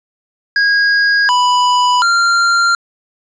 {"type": "tone with pitch steps", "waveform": "square", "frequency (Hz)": [1640, 989, 1386], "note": ["G#6", "B5", "F6"], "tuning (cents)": [-22, 2, -14], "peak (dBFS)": -10, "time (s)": [0.56, 2.75], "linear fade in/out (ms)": 2, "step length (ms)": 730, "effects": ["resampled to 16000 Hz", "8-bit"]}